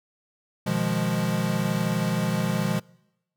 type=chord; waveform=square; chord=F half-diminished seventh; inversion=second; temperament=equal; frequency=123.47 / 155.56 / 174.61 / 207.7 Hz; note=Cb3 / Eb3 / F3 / Ab3; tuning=0 / 0 / 0 / 0 cents; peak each=-31 / -31 / -27 / -29 dBFS; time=0.66-2.8 s; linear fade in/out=10 ms; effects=noise-tail reverb RT60 0.9 s tail -25 dB re dry